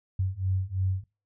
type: beating tone pair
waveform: sine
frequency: 92.8 / 95.8 Hz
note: F#2 / G2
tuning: +6 / -39 cents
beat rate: 3 Hz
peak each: -29 / -28 dBFS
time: 0.19-1.04 s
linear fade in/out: 5 ms
effects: noise-tail reverb RT60 0.3 s tail -23 dB re dry